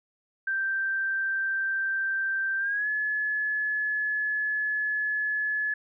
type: tone with pitch glide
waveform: sine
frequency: 1568 to 1709.9 Hz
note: G6 to A6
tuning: 0 to -50 cents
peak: -25 dBFS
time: 0.47-5.74 s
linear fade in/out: 5 ms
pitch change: +150 cents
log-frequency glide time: 2.58-2.88 s
effects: none